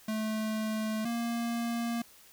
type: tone pair in turn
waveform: square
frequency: 217.4 / 234 Hz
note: A3 / A#3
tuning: -21 / +7 cents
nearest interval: minor second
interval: 128 cents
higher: second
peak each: -31 / -31 dBFS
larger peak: neither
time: 0.08-1.05 / 1.05-2.02 s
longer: neither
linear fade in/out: 5 ms
effects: white hiss -57 dBFS RMS until 2.32 s